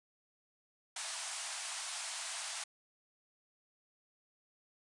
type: band-pass noise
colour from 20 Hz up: white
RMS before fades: -42 dBFS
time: 0.96-2.64 s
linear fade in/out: 5 ms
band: 630 to 10000 Hz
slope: 96 dB/octave
effects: resampled to 24000 Hz